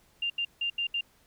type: tone bursts at uneven times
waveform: sine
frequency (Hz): 2794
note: F7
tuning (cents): 0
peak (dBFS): -27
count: 5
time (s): 0.22-0.3 / 0.38-0.45 / 0.61-0.7 / 0.78-0.87 / 0.94-1.01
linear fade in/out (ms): 5
effects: pink hiss -64 dBFS RMS until 1.26 s

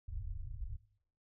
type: low-pass noise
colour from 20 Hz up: pink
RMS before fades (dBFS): -42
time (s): 0.08-0.77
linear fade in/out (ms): 10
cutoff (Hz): 110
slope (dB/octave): 96
effects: noise-tail reverb RT60 0.6 s tail -17 dB re dry

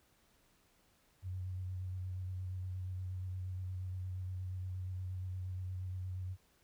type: tone with vibrato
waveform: sine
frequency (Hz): 92.3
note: F#2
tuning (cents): -4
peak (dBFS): -38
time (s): 1.22-6.37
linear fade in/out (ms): 50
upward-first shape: square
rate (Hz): 8.5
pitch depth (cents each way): 17
effects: pink hiss -71 dBFS RMS until 6.63 s

